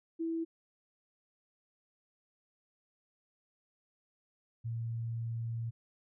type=tone pair in turn; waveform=sine; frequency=328.7 / 115.24 Hz; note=E4 / A#2; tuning=-5 / -19 cents; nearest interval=octave + tritone; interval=1814 cents; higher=first; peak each=-32 / -34 dBFS; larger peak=first; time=0.19-0.45 / 4.64-5.71 s; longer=second; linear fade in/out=20 ms; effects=none